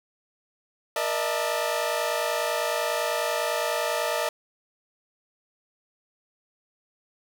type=tone cluster; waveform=sawtooth; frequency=471.2 / 600 / 650 / 886 Hz; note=A#4 / D5 / E5 / A5; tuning=+19 / +37 / -24 / +12 cents; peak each=-29 / -25 / -25 / -29 dBFS; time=0.96-4.29 s; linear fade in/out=2 ms; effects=none